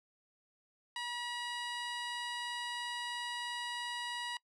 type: tone with low-pass filter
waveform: 15% pulse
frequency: 963 Hz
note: B5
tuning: 44 cents flat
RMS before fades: -40 dBFS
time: 0.96-4.37 s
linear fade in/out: 2 ms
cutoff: 7000 Hz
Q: 1.2
effects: noise-tail reverb RT60 0.1 s tail -24 dB re dry